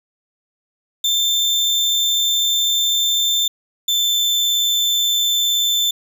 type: tone pair in turn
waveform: 35% pulse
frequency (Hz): 3564 / 3541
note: A7 / A7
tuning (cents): +22 / +10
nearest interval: unison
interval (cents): 12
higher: first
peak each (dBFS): -13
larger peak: neither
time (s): 1.04-3.48 / 3.88-5.91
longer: first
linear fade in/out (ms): 5
effects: none